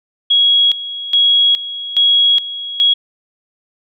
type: tone with tremolo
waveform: sine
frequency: 3318 Hz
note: G#7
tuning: 2 cents flat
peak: -8 dBFS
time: 0.3-2.94 s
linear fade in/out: 10 ms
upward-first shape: square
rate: 1.2 Hz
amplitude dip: 80%
effects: none